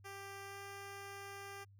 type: tone with pitch glide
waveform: 10% pulse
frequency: 394.7 to 397.2 Hz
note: G4 to G4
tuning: +12 to +23 cents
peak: -39 dBFS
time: 0.04-1.65 s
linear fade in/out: 20 ms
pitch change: +11 cents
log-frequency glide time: 0.44-0.59 s
effects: added 99 Hz sine -59 dBFS peak until 1.79 s